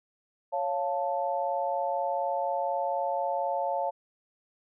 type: chord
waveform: sine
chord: Db augmented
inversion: none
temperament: equal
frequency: 554.4 / 698.5 / 880 Hz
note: Db5 / F5 / A5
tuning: 0 / 0 / 0 cents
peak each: -31 dBFS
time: 0.52-3.91 s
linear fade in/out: 20 ms
effects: none